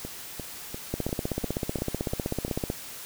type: two click trains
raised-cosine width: 2 ms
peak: -14 / -21 dBFS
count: 29 / 8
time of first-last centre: 0.94-2.701 / 0.05-2.481 s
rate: 15.9 / 2.88 Hz
effects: white hiss -41 dBFS RMS until 3.05 s